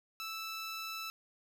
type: tone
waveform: 15% pulse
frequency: 1318.5 Hz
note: E6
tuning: in tune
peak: -33 dBFS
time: 0.2-1.1 s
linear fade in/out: 0 ms
effects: none